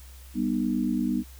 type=chord; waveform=sine; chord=G augmented; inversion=none; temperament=just; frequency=196 / 245 / 306.2 Hz; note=G3 / B3 / D#4; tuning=0 / -14 / -28 cents; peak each=-29 / -26 / -29 dBFS; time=0.34-1.24 s; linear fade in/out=50 ms; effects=added 65 Hz sine -44 dBFS peak until 1.39 s + white hiss -53 dBFS RMS until 1.39 s